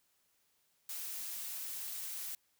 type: noise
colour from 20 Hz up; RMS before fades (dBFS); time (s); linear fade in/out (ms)
blue; -42; 0.89-2.35; 2
effects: white hiss -75 dBFS RMS until 2.59 s